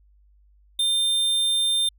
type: tone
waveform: square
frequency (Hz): 3600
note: A7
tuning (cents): +39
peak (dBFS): -20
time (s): 0.79-1.89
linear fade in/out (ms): 5
effects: added 50 Hz sine -54 dBFS peak until 1.98 s